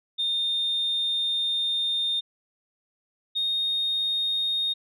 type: tone pair in turn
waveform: sine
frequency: 3640 / 3701 Hz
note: A#7 / A#7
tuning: -42 / -13 cents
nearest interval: unison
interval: 29 cents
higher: second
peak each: -22 dBFS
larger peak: neither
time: 0.18-2.21 / 3.35-4.74 s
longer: first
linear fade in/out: 20 ms
effects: tanh soft clip ceiling -19 dBFS